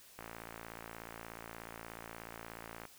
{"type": "click train", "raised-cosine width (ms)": 0.5, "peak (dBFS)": -30, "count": 152, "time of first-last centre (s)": [0.19, 2.853], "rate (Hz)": 56.7, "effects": ["white hiss -59 dBFS RMS until 2.98 s"]}